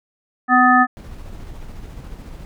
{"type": "harmonic tone", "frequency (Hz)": 250.9, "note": "B3", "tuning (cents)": 28, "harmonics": [1, 3, 5, 7], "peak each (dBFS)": [-16, -15, -14, -16], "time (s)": [0.48, 0.87], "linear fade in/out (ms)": 50}
{"type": "noise with tremolo", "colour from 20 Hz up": "brown", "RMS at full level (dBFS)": -33, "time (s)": [0.97, 2.45], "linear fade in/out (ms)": 0, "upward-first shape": "square", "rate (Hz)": 14, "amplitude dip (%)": 25}
{"effects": []}